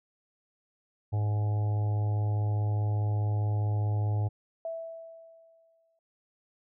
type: harmonic tone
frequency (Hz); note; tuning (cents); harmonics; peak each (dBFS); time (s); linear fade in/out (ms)
104.8; G#2; +16; 1 / 3 / 4 / 5 / 6 / 7 / 8; -25 / -46 / -46 / -48 / -48 / -45 / -46; 1.12-4.29; 20
type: tone with exponential decay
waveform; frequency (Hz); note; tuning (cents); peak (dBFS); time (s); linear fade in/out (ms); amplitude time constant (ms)
sine; 658; E5; -3; -31; 4.65-5.99; 2; 290
effects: none